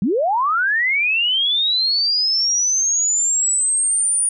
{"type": "linear sweep", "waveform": "sine", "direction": "up", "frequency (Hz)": [164.4, 9580], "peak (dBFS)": -15, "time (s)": [0.02, 4.29], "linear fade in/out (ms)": 2, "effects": []}